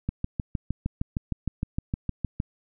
click train, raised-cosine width 5 ms, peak -14 dBFS, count 16, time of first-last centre 0.09-2.401 s, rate 6.49 Hz, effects none

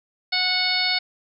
harmonic tone, 735 Hz, F#5, 12 cents flat, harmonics 1 / 2 / 3 / 4 / 5 / 6 / 7, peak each -31 / -31 / -25 / -33 / -27 / -23 / -31 dBFS, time 0.32-0.99 s, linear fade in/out 10 ms, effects none

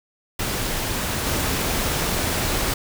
pink noise with level steps, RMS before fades -25 / -23 dBFS, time 0.39-2.74 s, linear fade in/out 5 ms, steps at 1.26 s, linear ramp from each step 5 ms, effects none

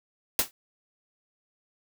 white noise with exponential decay, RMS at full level -19 dBFS, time 0.39-0.51 s, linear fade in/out 1 ms, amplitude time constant 24 ms, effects none

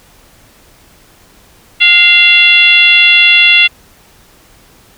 sine tone with frequency modulation, 2748 Hz, F7, 29 cents flat, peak -3 dBFS, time 1.8-3.68 s, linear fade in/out 20 ms, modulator 663 Hz, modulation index 1.1, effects pink hiss -44 dBFS RMS until 4.97 s

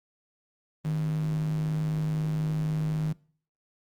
square tone with high-pass filter, 51.91 Hz, G#1, in tune, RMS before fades -28 dBFS, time 0.84-3.13 s, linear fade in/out 10 ms, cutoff 150 Hz, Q 8.4, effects noise-tail reverb RT60 0.5 s tail -23 dB re dry + Opus 24 kbps

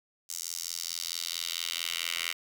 10% pulse tone with high-pass filter sweep, 84.5 Hz, E2, 43 cents sharp, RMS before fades -35 dBFS, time 0.29-2.33 s, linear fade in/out 10 ms, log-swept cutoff 6600 to 2400 Hz, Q 1.9, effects none

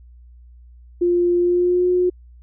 sine tone with pitch glide, 350.4 to 360.5 Hz, F4 to F#4, +6 to -45 cents, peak -14 dBFS, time 1.01-2.1 s, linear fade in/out 10 ms, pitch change +49 cents, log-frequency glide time 1.38-1.89 s, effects added 60 Hz sine -42 dBFS peak until 2.42 s

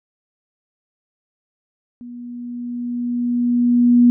sine tone with level ramp, 241.9 Hz, B3, 36 cents flat, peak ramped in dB -32 to -7 dBFS, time 2.01-4.1 s, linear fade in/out 0 ms, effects none

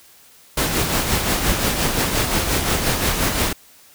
pink noise with tremolo, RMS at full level -18 dBFS, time 0.57-3.53 s, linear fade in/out 5 ms, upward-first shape sine, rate 5.7 Hz, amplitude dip 45%, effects white hiss -49 dBFS RMS until 3.94 s

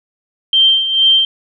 sine tone with tremolo, 3144 Hz, G7, 4 cents sharp, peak -6 dBFS, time 0.53-1.25 s, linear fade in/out 2 ms, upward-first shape sine, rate 2.2 Hz, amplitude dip 65%, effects none

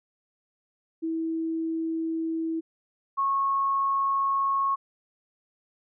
sine tone pair in turn, 325.1 / 1096.2 Hz, E4 / C#6, -24 / -20 cents, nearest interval octave + major sixth, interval 2104 cents, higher second, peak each -26 / -22 dBFS, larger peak second, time 1.02-2.61 / 3.17-4.76 s, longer neither, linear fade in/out 20 ms, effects none

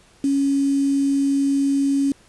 sine tone with quantisation, 277.2 Hz, C#4, in tune, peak -16 dBFS, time 0.24-2.12 s, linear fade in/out 2 ms, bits 6, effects pink hiss -53 dBFS RMS until 2.28 s + resampled to 24000 Hz

